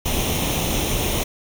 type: noise with comb filter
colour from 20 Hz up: pink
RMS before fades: -22 dBFS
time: 0.05-1.24 s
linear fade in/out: 10 ms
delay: 0.32 ms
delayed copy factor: +0.65
effects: none